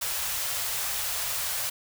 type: band-stop noise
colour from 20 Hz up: white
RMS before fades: -30 dBFS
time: 0.01-1.7 s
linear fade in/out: 10 ms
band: 130 to 520 Hz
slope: 24 dB/octave
effects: none